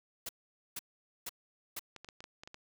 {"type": "noise bursts", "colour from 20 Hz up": "white", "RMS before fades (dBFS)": -40, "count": 4, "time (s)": [0.26, 1.794], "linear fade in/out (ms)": 5, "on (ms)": 31, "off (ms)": 470}
{"type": "clicks", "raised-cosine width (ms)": 0.2, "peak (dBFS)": -30, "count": 8, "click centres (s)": [1.963, 2.046, 2.088, 2.205, 2.241, 2.435, 2.475, 2.544]}
{"effects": []}